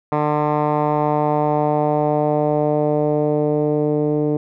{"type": "tone with low-pass filter sweep", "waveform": "10% pulse", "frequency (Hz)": 149.7, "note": "D3", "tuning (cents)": 33, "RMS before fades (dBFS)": -18, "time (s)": [0.12, 4.37], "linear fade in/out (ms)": 2, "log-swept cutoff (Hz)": [1200, 400], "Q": 2, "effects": []}